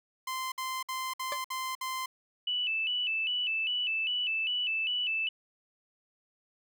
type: tone bursts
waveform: sawtooth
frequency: 1039 Hz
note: C6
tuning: 12 cents flat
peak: -29 dBFS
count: 6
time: 0.27-2.06 s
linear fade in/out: 5 ms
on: 250 ms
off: 58 ms
type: tone with exponential decay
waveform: 20% pulse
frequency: 578 Hz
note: D5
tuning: 28 cents flat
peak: -25 dBFS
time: 1.32-1.4 s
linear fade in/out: 1 ms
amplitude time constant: 16 ms
type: tone with vibrato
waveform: sine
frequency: 2794 Hz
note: F7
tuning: in tune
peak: -28 dBFS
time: 2.47-5.29 s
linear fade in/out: 5 ms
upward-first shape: square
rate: 2.5 Hz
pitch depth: 100 cents each way
effects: none